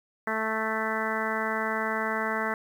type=harmonic tone; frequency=220 Hz; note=A3; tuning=in tune; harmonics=1 / 2 / 3 / 4 / 5 / 6 / 7 / 8 / 9; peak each=-35 / -35 / -35 / -35 / -35 / -35 / -35 / -35 / -35 dBFS; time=0.27-2.54 s; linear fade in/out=2 ms; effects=9-bit